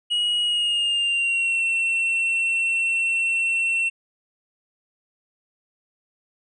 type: tone with pitch glide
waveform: triangle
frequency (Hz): 2899 to 2705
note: F#7 to E7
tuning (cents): -36 to +44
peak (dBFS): -18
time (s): 0.1-3.9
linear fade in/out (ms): 20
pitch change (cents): -120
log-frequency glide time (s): 0.44-1.62
effects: resampled to 24000 Hz